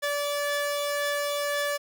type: tone pair together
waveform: sawtooth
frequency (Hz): 578.3 / 1733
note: D5 / A6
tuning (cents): -27 / -27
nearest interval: octave + perfect fifth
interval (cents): 1900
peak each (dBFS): -23 / -30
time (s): 0.02-1.78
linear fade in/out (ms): 20
effects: none